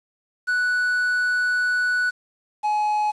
triangle tone pair in turn, 1480 / 843.9 Hz, F#6 / G#5, 0 / +27 cents, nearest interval minor seventh, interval 973 cents, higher first, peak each -17 dBFS, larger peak neither, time 0.47-2.11 / 2.63-3.12 s, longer first, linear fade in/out 20 ms, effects resampled to 22050 Hz + 8-bit

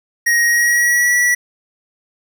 square tone with pitch glide, 1882 to 1945 Hz, A#6 to B6, +16 to -27 cents, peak -12 dBFS, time 0.26-1.35 s, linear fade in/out 10 ms, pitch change +57 cents, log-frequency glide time 0.45-1.15 s, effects 8-bit

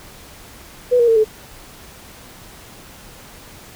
sine tone with pitch steps, 493.9 / 473 / 452.9 / 433.7 Hz, B4 / A#4 / A#4 / A4, 0 / +25 / -50 / -25 cents, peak -10 dBFS, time 0.91-1.246 s, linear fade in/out 20 ms, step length 84 ms, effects pink hiss -41 dBFS RMS until 3.75 s

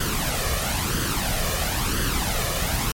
pink noise with flanger, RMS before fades -24 dBFS, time 0-2.92 s, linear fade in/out 5 ms, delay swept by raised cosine 0.63 to 1.73 ms, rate 1 Hz, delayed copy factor +0.6, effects MP3 64 kbps

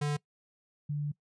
square / sine tone pair in turn, 146.83 / 146.83 Hz, D3 / D3, 0 / 0 cents, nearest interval unison, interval 0 cents, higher neither, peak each -29 / -30 dBFS, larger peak first, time 0.01-0.17 / 0.89-1.12 s, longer second, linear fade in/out 10 ms, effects noise-tail reverb RT60 0.1 s tail -21 dB re dry + resampled to 22050 Hz

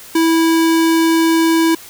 square tone, 327.5 Hz, E4, 11 cents flat, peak -11 dBFS, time 0.15-1.75 s, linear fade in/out 5 ms, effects white hiss -37 dBFS RMS until 1.89 s

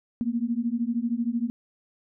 sine beating tone pair, 228.8 / 241.8 Hz, A#3 / B3, -32 / -36 cents, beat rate 13 Hz, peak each -27 dBFS, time 0.21-1.5 s, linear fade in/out 0 ms, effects none

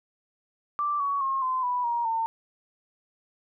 sine tone with pitch steps, 1173 / 1123.3 / 1075.6 / 1030 / 986.4 / 944.6 / 904.5 Hz, D6 / C#6 / C6 / C6 / B5 / A#5 / A5, -2 / +23 / +47 / -28 / -2 / +23 / +48 cents, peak -24 dBFS, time 0.79-2.26 s, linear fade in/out 0 ms, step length 210 ms, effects none

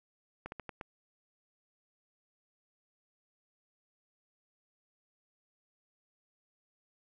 slowing click train, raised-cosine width 0.5 ms, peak -26 dBFS, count 5, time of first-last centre 0.46-0.812 s, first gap 61 ms, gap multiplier 1.25, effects none

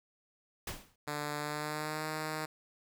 pink noise with exponential decay, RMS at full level -35 dBFS, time 0.67-0.96 s, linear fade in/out 5 ms, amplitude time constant 62 ms
5% pulse tone with pitch glide, 148 to 155.45 Hz, D3 to D#3, +14 to -1 cents, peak -24 dBFS, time 1.07-2.46 s, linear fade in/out 10 ms, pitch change +85 cents, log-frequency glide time 1.38-2.06 s
effects none

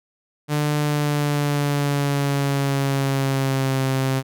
sawtooth tone with pitch glide, 148.6 to 133.15 Hz, D3 to C3, +21 to +31 cents, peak -15 dBFS, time 0.48-4.23 s, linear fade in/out 50 ms, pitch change -190 cents, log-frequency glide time 0.79-3.84 s, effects none

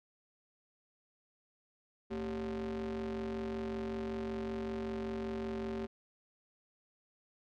square ring-modulated tone, 82.41 Hz, E2, in tune, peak -34 dBFS, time 2.1-5.87 s, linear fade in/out 20 ms, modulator 307 Hz, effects low-pass 4000 Hz 12 dB/octave

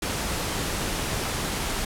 pink noise, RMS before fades -28 dBFS, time 0.02-1.85 s, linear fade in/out 5 ms, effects low-pass 12000 Hz 12 dB/octave

